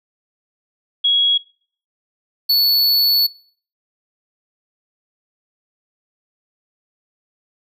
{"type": "tone pair in turn", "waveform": ["sine", "square"], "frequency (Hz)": [3322, 4434], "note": ["G#7", "C#8"], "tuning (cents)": [0, 0], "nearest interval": "perfect fourth", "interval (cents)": 500, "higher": "second", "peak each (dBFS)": -12, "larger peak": "neither", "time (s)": [[1.04, 1.38], [2.49, 3.27]], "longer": "second", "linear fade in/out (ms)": 10, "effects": ["noise-tail reverb RT60 0.5 s tail -22 dB re dry"]}